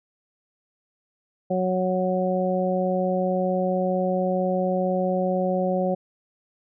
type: harmonic tone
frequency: 184.4 Hz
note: F#3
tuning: 6 cents flat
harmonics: 1 / 2 / 3 / 4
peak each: -25 / -29 / -24 / -29 dBFS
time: 1.5-5.95 s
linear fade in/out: 10 ms
effects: none